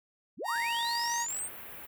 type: linear sweep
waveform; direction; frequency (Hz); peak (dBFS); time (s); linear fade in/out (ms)
sine; up; 119.1 to 8870; -33; 0.37-1.5; 50
type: tone with pitch glide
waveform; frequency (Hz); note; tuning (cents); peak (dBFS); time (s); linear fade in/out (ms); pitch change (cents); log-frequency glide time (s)
30% pulse; 932.3 to 941; A#5 to A#5; 0 to +16; -28; 0.44-1.27; 50; +16; 0.76-1.01
type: click train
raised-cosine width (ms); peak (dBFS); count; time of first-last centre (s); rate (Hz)
0.2; -29; 41; 0.56-1.388; 48.3
type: band-stop noise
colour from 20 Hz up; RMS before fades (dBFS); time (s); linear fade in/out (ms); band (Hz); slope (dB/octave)
white; -45; 1.28-1.87; 20; 2600 to 13000; 24
effects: none